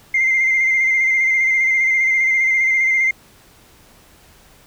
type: tone with vibrato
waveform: sine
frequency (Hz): 2093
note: C7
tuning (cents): 0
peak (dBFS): -12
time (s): 0.14-3.11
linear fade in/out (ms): 5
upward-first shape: square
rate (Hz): 15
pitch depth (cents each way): 23
effects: tanh soft clip ceiling -9 dBFS + pink hiss -49 dBFS RMS until 4.66 s